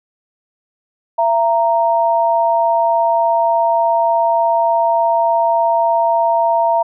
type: tone pair together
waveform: sine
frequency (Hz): 673.4 / 930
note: E5 / A#5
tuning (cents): +37 / -4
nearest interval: tritone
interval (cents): 559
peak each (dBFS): -14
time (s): 1.18-6.83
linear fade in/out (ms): 10
effects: none